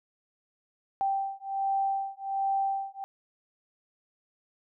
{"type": "beating tone pair", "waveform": "sine", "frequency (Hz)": [782, 783.3], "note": ["G5", "G5"], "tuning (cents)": [-4, -2], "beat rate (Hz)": 1.3, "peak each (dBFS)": -30, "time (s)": [1.01, 3.04], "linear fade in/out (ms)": 0, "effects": []}